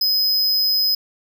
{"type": "tone", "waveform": "square", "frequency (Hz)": 5050, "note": "D#8", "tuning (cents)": 25, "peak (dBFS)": -16, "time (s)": [0.01, 0.95], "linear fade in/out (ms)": 5, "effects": []}